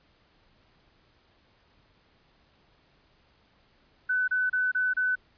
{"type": "tone bursts", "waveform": "sine", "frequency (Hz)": 1503, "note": "F#6", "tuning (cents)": 27, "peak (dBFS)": -23, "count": 5, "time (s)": [4.09, 5.156], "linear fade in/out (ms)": 10, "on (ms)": 190, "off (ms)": 29, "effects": ["pink hiss -64 dBFS RMS until 5.37 s", "resampled to 11025 Hz"]}